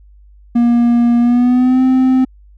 triangle tone with pitch glide, 237.6 to 259.1 Hz, A#3 to C4, +33 to -17 cents, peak -6 dBFS, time 0.55-2.25 s, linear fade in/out 10 ms, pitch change +150 cents, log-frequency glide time 1.19-1.82 s, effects added 50 Hz sine -40 dBFS peak until 2.57 s

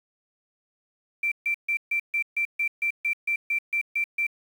sine tone bursts, 2349 Hz, D7, in tune, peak -22 dBFS, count 14, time 1.23-4.268 s, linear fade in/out 5 ms, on 87 ms, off 140 ms, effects 8-bit

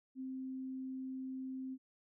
sine tone, 261.6 Hz, C4, in tune, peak -40 dBFS, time 0.15-1.78 s, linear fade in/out 50 ms, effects none

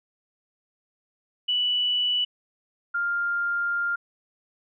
sine tone pair in turn, 2960 / 1399.9 Hz, F#7 / F6, 0 / +4 cents, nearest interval octave + minor second, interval 1296 cents, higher first, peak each -21 / -23 dBFS, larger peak first, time 1.48-2.25 / 2.94-3.96 s, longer second, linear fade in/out 10 ms, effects none

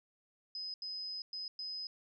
sine tone bursts at uneven times, 5040 Hz, D#8, 21 cents sharp, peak -39 dBFS, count 4, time 0.55-0.74 / 0.82-1.22 / 1.33-1.48 / 1.59-1.87 s, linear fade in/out 2 ms, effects none

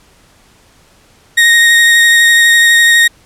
35% pulse tone with vibrato, 1864.7 Hz, A#6, in tune, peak -3 dBFS, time 1.37-3.08 s, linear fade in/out 10 ms, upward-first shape sine, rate 12 Hz, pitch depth 14 cents each way, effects pink hiss -47 dBFS RMS until 3.25 s + low-pass 11000 Hz 12 dB/octave

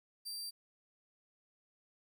sawtooth tone, 4699 Hz, D8, in tune, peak -38 dBFS, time 0.25-0.51 s, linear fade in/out 20 ms, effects 12-bit

